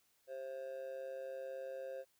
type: tone with amplitude modulation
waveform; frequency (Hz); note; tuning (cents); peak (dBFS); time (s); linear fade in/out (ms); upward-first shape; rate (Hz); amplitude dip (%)
triangle; 531; C5; +25; -37; 0.27-2.05; 50; sine; 138; 75
effects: white hiss -75 dBFS RMS until 2.19 s